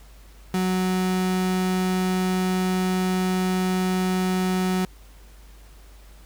35% pulse tone, 185 Hz, F#3, in tune, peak -19 dBFS, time 0.54-4.85 s, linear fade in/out 2 ms, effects added 50 Hz sine -45 dBFS peak until 6.25 s + pink hiss -54 dBFS RMS until 6.25 s

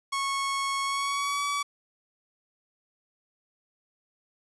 sawtooth tone with pitch glide, 1100 to 1142.7 Hz, C#6 to D6, -14 to -48 cents, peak -23 dBFS, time 0.12-1.63 s, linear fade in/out 10 ms, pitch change +66 cents, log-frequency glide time 0.84-1.44 s, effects resampled to 24000 Hz + 9-bit

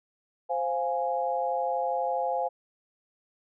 sine chord, F minor, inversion second, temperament equal, 523.3 / 698.5 / 830.6 Hz, C5 / F5 / Ab5, 0 / 0 / 0 cents, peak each -30 dBFS, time 0.49-2.49 s, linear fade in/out 20 ms, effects none

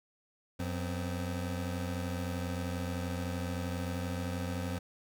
25% pulse tone pair together, 90.03 / 257 Hz, F#2 / C4, -47 / -31 cents, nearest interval octave + tritone, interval 1816 cents, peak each -31 / -36 dBFS, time 0.59-4.79 s, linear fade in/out 10 ms, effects none

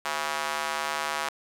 square tone with high-pass filter, 74.9 Hz, D2, 35 cents sharp, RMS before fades -30 dBFS, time 0.05-1.29 s, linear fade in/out 5 ms, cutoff 970 Hz, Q 1.4, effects low-pass 11000 Hz 12 dB/octave + 8-bit

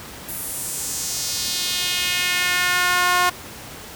sawtooth tone with high-pass filter sweep, 358.9 Hz, F4, 47 cents sharp, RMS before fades -22 dBFS, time 0.28-3.3 s, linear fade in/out 10 ms, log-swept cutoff 12000 to 960 Hz, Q 1.7, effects pink hiss -37 dBFS RMS until 3.95 s + high-pass 60 Hz 12 dB/octave

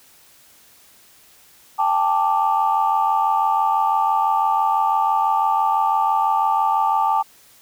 sine chord, G suspended second, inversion none, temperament equal with one note detuned, 794 / 880 / 1174.7 Hz, G5 / A5 / D6, +22 / 0 / 0 cents, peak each -20 / -18 / -21 dBFS, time 1.78-7.23 s, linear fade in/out 20 ms, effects tanh soft clip ceiling -7 dBFS + white hiss -51 dBFS RMS until 7.61 s

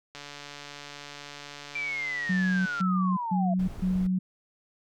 click train, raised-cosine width 0.2 ms, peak -24 dBFS, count 384, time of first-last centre 0.15-2.81 s, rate 144 Hz
sine linear sweep, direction down, 2364 to 660 Hz, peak -29 dBFS, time 1.75-3.54 s, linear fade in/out 5 ms
sine tone bursts, 185 Hz, F#3, in tune, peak -23 dBFS, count 4, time 2.29-4.19 s, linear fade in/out 10 ms, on 370 ms, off 140 ms
brown noise, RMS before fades -38 dBFS, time 3.59-4.07 s, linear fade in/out 5 ms
effects none

